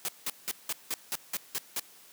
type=noise bursts; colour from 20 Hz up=white; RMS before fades=-32 dBFS; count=9; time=0.05-1.796 s; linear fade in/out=0 ms; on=34 ms; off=180 ms; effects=white hiss -55 dBFS RMS until 2.12 s + high-pass 150 Hz 12 dB/octave